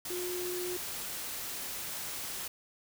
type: tone in noise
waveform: sine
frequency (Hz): 358.9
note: F4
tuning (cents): +47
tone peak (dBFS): -35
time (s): 0.1-0.77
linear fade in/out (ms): 5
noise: white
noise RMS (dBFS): -39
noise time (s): 0.05-2.48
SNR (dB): +1
effects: none